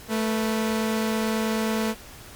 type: tone pair together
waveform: sawtooth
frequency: 220 / 489.3 Hz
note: A3 / B4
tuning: 0 / -16 cents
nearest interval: octave + major second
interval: 1384 cents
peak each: -19 / -28 dBFS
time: 0.08-1.95 s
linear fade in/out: 50 ms
effects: pink hiss -44 dBFS RMS until 2.35 s + MP3 96 kbps